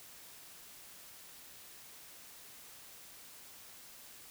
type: silence
effects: white hiss -54 dBFS RMS until 4.3 s